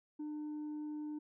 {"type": "tone with tanh clipping", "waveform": "sine", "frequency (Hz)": 300.9, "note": "D4", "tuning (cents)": 42, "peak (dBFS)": -40, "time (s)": [0.19, 1.19], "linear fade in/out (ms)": 10, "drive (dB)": 2, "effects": []}